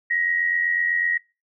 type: tone pair together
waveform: sine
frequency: 1887.5 / 1975.5 Hz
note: A#6 / B6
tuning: +21 / 0 cents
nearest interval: minor second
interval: 79 cents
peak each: -20 / -27 dBFS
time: 0.1-1.18 s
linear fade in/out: 10 ms
effects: noise-tail reverb RT60 0.3 s tail -24 dB re dry